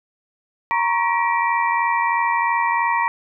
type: tone cluster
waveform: sine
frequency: 934 / 1017 / 1110 / 1919 / 2336 Hz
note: A#5 / C6 / C#6 / A#6 / D7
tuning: +3 / -50 / +2 / +50 / -10 cents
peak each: -19 / -27 / -25 / -24 / -27 dBFS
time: 0.71-3.08 s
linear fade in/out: 0 ms
effects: none